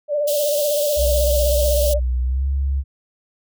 sine tone with vibrato, 587 Hz, D5, 1 cent flat, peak -17 dBFS, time 0.08-2 s, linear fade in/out 50 ms, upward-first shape sine, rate 16 Hz, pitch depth 48 cents each way
white high-pass noise, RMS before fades -26 dBFS, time 0.27-1.94 s, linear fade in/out 10 ms, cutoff 2800 Hz, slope 96 dB/octave
sine tone with pitch glide, 62.1 to 68.51 Hz, B1 to C#2, +10 to -20 cents, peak -17 dBFS, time 0.96-2.84 s, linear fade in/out 50 ms, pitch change +170 cents, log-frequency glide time 2.22-2.47 s
effects none

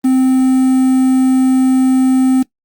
triangle tone with quantisation, 260 Hz, C4, 11 cents flat, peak -6 dBFS, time 0.04-2.43 s, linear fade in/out 10 ms, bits 5, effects noise-tail reverb RT60 0.1 s tail -19 dB re dry + Opus 32 kbps

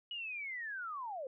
sine linear sweep, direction down, 2933 to 496.1 Hz, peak -39 dBFS, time 0.11-1.27 s, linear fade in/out 2 ms, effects none

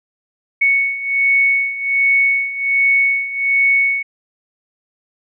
sine beating tone pair, 2217 / 2218.3 Hz, C#7 / C#7, 0 / +1 cents, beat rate 1.3 Hz, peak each -18 / -14 dBFS, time 0.61-4.03 s, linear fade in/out 10 ms, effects none

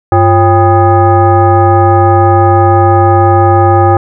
sine tone with frequency modulation, 349.2 Hz, F4, in tune, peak -3 dBFS, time 0.12-3.97 s, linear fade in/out 2 ms, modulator 447 Hz, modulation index 1.6, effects none

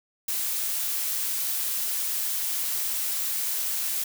blue noise, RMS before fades -28 dBFS, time 0.28-4.04 s, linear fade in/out 5 ms, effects none

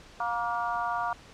harmonic tone with a mistuned harmonic, 236.5 Hz, A#3, 25 cents sharp, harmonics 3 / 4 / 5 / 6, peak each -32 / -32 / -33 / -36 dBFS, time 0.2-1.13 s, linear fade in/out 2 ms, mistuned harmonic 5, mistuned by -23 cents, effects pink hiss -51 dBFS RMS until 1.33 s + low-pass 6000 Hz 12 dB/octave

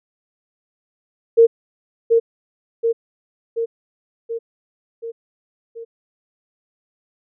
sine tone with echo, 460 Hz, A#4, 23 cents flat, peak -6 dBFS, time 1.37-1.47 s, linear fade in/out 20 ms, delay 730 ms, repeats 6, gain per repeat -4 dB, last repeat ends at 5.85 s, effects none

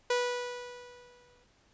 sawtooth tone with exponential decay, 490 Hz, B4, 14 cents flat, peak -21 dBFS, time 0.1-1.44 s, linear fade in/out 5 ms, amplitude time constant 290 ms, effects pink hiss -66 dBFS RMS until 1.73 s + resampled to 16000 Hz

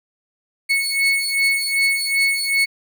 35% pulse beating tone pair, 2203 / 2205.6 Hz, C#7 / C#7, -11 / -9 cents, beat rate 2.6 Hz, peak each -18 dBFS, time 0.69-2.66 s, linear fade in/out 20 ms, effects none

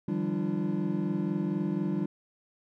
triangle tone cluster, 152.3 / 171.8 / 196 / 295.3 / 341.4 Hz, D#3 / F3 / G3 / D4 / F4, -37 / -28 / 0 / +10 / -39 cents, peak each -35 / -32 / -29 / -32 / -34 dBFS, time 0.08-2.06 s, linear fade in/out 5 ms, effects none

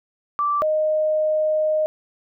sine tone pair in turn, 1168 / 618.7 Hz, D6 / D#5, -10 / -10 cents, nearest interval major seventh, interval 1100 cents, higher first, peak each -18 / -17 dBFS, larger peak second, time 0.39-0.62 / 0.62-1.86 s, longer second, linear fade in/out 0 ms, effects none

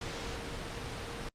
sine tone in noise, 466.2 Hz, A#4, in tune, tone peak -48 dBFS, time 0.01-1.29 s, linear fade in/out 5 ms, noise pink, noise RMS -39 dBFS, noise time 0.01-1.29 s, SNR -12 dB, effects low-pass 6000 Hz 12 dB/octave + Opus 48 kbps

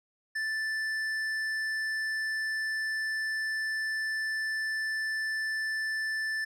sine tone with tanh clipping, 1760 Hz, A6, in tune, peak -31 dBFS, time 0.35-6.45 s, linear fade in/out 10 ms, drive 10 dB, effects none

